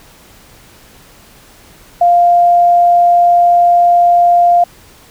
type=tone; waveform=sine; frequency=698.5 Hz; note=F5; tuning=in tune; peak=-5 dBFS; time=2.01-4.64 s; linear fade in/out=5 ms; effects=pink hiss -42 dBFS RMS until 5.1 s